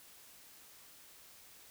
silence, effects white hiss -58 dBFS RMS until 1.7 s

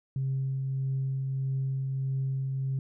sine tone with tremolo, 134 Hz, C3, 42 cents sharp, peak -25 dBFS, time 0.16-2.79 s, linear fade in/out 2 ms, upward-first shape triangle, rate 1.6 Hz, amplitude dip 30%, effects tanh soft clip ceiling -23 dBFS

